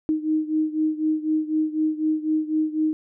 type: beating tone pair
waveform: sine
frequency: 310 / 314 Hz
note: D#4 / D#4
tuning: -6 / +16 cents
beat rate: 4 Hz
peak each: -22 / -25 dBFS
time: 0.09-2.93 s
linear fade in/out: 0 ms
effects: none